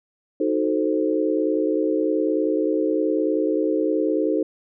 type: chord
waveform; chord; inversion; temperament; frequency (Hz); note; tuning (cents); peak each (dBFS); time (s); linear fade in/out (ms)
sine; D# diminished seventh; none; equal; 311.1 / 370 / 440 / 523.3; D#4 / F#4 / A4 / C5; 0 / 0 / 0 / 0; -22 / -26 / -24 / -26; 0.4-4.43; 5
effects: none